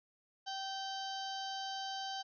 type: harmonic tone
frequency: 776 Hz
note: G5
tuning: 18 cents flat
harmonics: 1 / 2 / 4 / 5 / 6 / 7 / 8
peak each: -41 / -49 / -45 / -52 / -48 / -54 / -55 dBFS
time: 0.46-2.23 s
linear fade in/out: 20 ms
effects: none